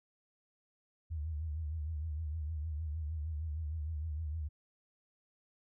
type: tone with vibrato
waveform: sine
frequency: 77.7 Hz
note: D#2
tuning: 2 cents flat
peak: -35 dBFS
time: 1.1-4.49 s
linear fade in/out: 20 ms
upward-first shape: triangle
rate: 6.5 Hz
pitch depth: 120 cents each way
effects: none